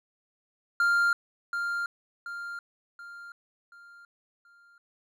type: tone with echo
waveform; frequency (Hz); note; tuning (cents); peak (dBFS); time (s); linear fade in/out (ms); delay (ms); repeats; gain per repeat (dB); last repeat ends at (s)
triangle; 1396.9; F6; 0; -19; 0.8-1.13; 2; 730; 5; -7; 4.78
effects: none